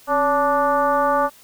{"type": "tone with frequency modulation", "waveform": "sine", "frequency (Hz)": 870, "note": "A5", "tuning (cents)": -20, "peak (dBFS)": -15, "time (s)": [0.07, 1.3], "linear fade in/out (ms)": 50, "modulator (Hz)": 300, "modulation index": 1.5, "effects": ["white hiss -49 dBFS RMS until 1.43 s"]}